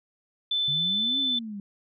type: tone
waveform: sine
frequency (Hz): 3520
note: A7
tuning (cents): 0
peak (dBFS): -23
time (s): 0.51-1.39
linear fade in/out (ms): 5
type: exponential two-way sweep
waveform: sine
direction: up then down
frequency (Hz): 138.59 to 277.2 to 196.1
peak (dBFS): -33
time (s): 0.68-1.6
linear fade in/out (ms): 2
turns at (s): 1.19
effects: none